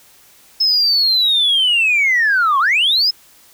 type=linear two-way sweep; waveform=sine; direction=down then up; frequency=5230 to 1049 to 5230 Hz; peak=-10 dBFS; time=0.6-3.11 s; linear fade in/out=10 ms; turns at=2.59 s; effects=tanh soft clip ceiling -8 dBFS + white hiss -48 dBFS RMS until 3.53 s